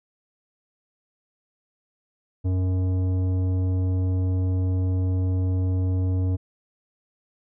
triangle tone with tanh clipping, 92.5 Hz, F#2, in tune, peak -22 dBFS, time 2.44-6.37 s, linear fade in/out 20 ms, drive 16 dB, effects none

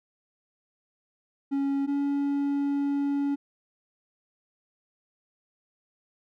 triangle tone pair in turn, 277.2 / 282.4 Hz, C#4 / C#4, 0 / +32 cents, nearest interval unison, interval 32 cents, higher second, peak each -22 dBFS, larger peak neither, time 1.51-1.87 / 1.87-3.36 s, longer second, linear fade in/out 20 ms, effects none

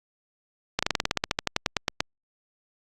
slowing click train, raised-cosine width 0.2 ms, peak -5 dBFS, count 18, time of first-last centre 0.79-2.005 s, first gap 36 ms, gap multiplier 1.08, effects Opus 48 kbps

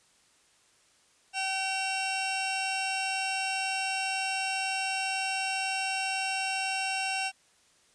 sawtooth tone pair together, 766 / 2732 Hz, G5 / F7, -40 / -39 cents, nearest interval octave + minor seventh, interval 2201 cents, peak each -28 dBFS, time 1.33-7.32 s, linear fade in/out 50 ms, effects white hiss -64 dBFS RMS until 7.94 s + resampled to 22050 Hz

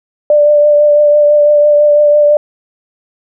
sine tone with vibrato, 591 Hz, D5, 11 cents sharp, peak -4 dBFS, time 0.3-2.37 s, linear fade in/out 2 ms, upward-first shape triangle, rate 6 Hz, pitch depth 20 cents each way, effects none

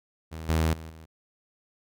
sawtooth tone with level steps, 80.2 Hz, E2, 47 cents flat, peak -32 / -18 / -35 / -41 dBFS, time 0.31-1.06 s, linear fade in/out 20 ms, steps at 0.49 / 0.73 / 0.9 s, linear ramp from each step 2 ms, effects none

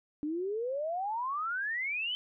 sine exponential sweep, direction up, 290 to 3100 Hz, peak -31 dBFS, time 0.23-2.15 s, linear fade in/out 0 ms, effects none

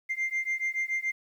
sine beating tone pair, 2093 / 2100 Hz, C7 / C7, 0 / +6 cents, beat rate 7 Hz, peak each -29 dBFS, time 0.09-1.12 s, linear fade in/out 20 ms, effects tanh soft clip ceiling -24 dBFS + 10-bit

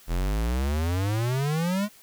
square exponential sweep, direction up, 40.67 to 213.7 Hz, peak -24 dBFS, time 0.07-1.89 s, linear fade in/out 50 ms, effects white hiss -53 dBFS RMS until 2.02 s

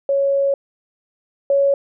sine tone pair in turn, 554.4 / 557.2 Hz, C#5 / C#5, 0 / +9 cents, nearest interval unison, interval 9 cents, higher second, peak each -14 / -12 dBFS, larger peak second, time 0.09-0.54 / 1.5-1.74 s, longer first, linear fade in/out 2 ms, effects none

